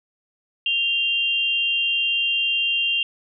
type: tone pair together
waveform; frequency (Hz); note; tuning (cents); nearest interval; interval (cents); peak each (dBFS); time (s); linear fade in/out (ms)
sine; 2784 / 3179; F7 / G7; -6 / +24; major second; 230; -20 / -24; 0.66-3.03; 2
effects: none